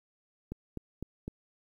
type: click train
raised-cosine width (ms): 3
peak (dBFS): -24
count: 4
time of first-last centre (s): 0.52-1.279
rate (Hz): 3.95
effects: 10-bit